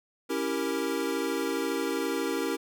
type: chord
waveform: square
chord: C# diminished seventh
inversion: none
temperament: equal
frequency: 277.2 / 329.6 / 392 / 466.2 Hz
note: C#4 / E4 / G4 / Bb4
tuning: 0 / 0 / 0 / 0 cents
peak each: -34 dBFS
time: 0.29-2.57 s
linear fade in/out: 20 ms
effects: none